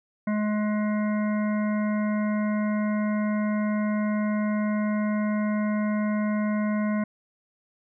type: harmonic tone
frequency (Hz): 211.1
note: G#3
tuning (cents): +29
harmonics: 1 / 3 / 5 / 7 / 9 / 10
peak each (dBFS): -23 / -33 / -37 / -40 / -42 / -43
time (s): 0.27-7.04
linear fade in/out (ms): 5
effects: none